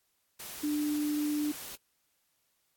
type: tone in noise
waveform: sine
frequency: 297.3 Hz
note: D4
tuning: 21 cents sharp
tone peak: -28 dBFS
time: 0.63-1.52 s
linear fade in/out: 10 ms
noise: white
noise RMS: -43 dBFS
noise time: 0.39-1.76 s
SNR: +12 dB
effects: white hiss -75 dBFS RMS until 2.76 s + AAC 64 kbps